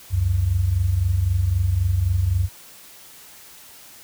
sine tone pair together, 69.3 / 93.15 Hz, C#2 / F#2, 0 / +12 cents, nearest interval perfect fourth, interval 512 cents, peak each -23 / -18 dBFS, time 0.1-2.49 s, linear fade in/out 50 ms, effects white hiss -45 dBFS RMS until 4.03 s

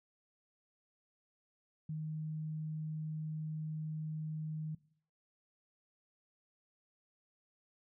sine tone, 155.6 Hz, D#3, in tune, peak -37 dBFS, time 1.89-4.75 s, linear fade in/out 5 ms, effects noise-tail reverb RT60 0.6 s tail -21 dB re dry

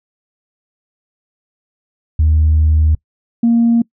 sine tone pair in turn, 77.78 / 233.1 Hz, D#2 / A#3, 0 / 0 cents, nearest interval octave + perfect fifth, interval 1900 cents, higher second, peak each -7 dBFS, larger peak neither, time 2.19-2.95 / 3.43-3.82 s, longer first, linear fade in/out 5 ms, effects noise-tail reverb RT60 0.1 s tail -25 dB re dry + tanh soft clip ceiling -5 dBFS

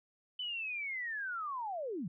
sine linear sweep, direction down, 3034 to 146.83 Hz, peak -36 dBFS, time 0.39-2.08 s, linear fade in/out 5 ms, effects none

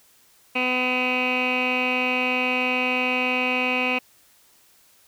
15% pulse tone with low-pass filter, 252.4 Hz, B3, 38 cents sharp, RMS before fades -23 dBFS, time 0.55-3.99 s, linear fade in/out 10 ms, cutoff 2600 Hz, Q 7.9, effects white hiss -57 dBFS RMS until 5.07 s

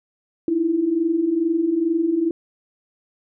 sine tone pair together, 311.1 / 333.4 Hz, D#4 / E4, 0 / +20 cents, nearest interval minor second, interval 120 cents, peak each -24 / -18 dBFS, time 0.48-2.31 s, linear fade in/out 2 ms, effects none

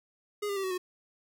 square tone with pitch steps, 414.1 / 400.9 / 388.2 / 375.8 / 363.8 Hz, G#4 / G4 / G4 / F#4 / F#4, -5 / +39 / -17 / +27 / -29 cents, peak -31 dBFS, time 0.42-0.78 s, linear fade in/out 10 ms, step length 72 ms, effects none

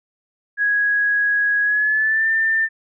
sine tone with pitch glide, 1661.2 to 1790.7 Hz, G#6 to A6, 0 to +30 cents, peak -15 dBFS, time 0.57-2.69 s, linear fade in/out 50 ms, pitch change +130 cents, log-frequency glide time 1.62-2.28 s, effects none

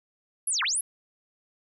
sine linear two-way sweep, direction down then up, 11460 to 950 to 11460 Hz, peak -24 dBFS, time 0.47-0.81 s, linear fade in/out 5 ms, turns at 0.63 s, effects none

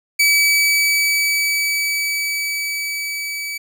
sawtooth tone with level ramp, 2290 Hz, D7, 44 cents flat, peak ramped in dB -8 to -21 dBFS, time 0.19-3.58 s, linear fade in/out 10 ms, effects none

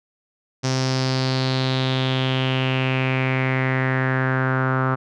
sawtooth tone with low-pass filter sweep, 130.81 Hz, C3, in tune, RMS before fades -21 dBFS, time 0.63-4.96 s, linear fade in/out 20 ms, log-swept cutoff 5700 to 1300 Hz, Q 4.7, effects none

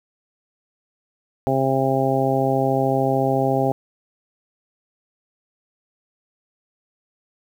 harmonic tone, 133.7 Hz, C3, 38 cents sharp, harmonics 1 / 2 / 3 / 4 / 5 / 6, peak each -24 / -24 / -24 / -24 / -24 / -24 dBFS, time 1.47-3.72 s, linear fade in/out 0 ms, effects 8-bit

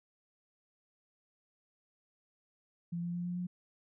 sine tone with pitch steps, 171.4 / 173.19 / 175 / 176.83 / 178.68 Hz, F3 / F3 / F3 / F3 / F3, -32 / -14 / +4 / +22 / +40 cents, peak -34 dBFS, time 2.92-3.47 s, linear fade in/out 10 ms, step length 110 ms, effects none

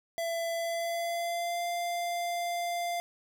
square tone with pitch glide, 670 to 694.4 Hz, E5 to F5, +28 to -10 cents, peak -31 dBFS, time 0.18-3 s, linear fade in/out 0 ms, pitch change +62 cents, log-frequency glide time 0.54-1.66 s, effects none

